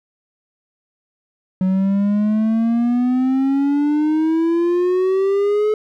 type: exponential sweep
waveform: triangle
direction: up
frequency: 185 to 430.4 Hz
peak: -12 dBFS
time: 1.61-5.74 s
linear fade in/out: 2 ms
effects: none